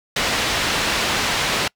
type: low-pass noise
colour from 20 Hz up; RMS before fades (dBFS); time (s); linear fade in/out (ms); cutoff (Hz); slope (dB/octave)
white; -21; 0.16-1.68; 5; 3800; 12
effects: noise-tail reverb RT60 0.1 s tail -26 dB re dry